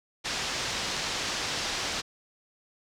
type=low-pass noise; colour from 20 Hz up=white; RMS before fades=-32 dBFS; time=0.24-2.02 s; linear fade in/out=20 ms; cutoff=6000 Hz; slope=24 dB/octave; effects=none